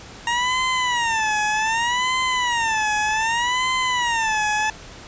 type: tone with vibrato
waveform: 20% pulse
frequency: 932.3 Hz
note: A#5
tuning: in tune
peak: -14 dBFS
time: 0.27-4.7 s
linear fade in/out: 2 ms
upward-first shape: sine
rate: 0.65 Hz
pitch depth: 170 cents each way
effects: pink hiss -40 dBFS RMS until 5.07 s + resampled to 16000 Hz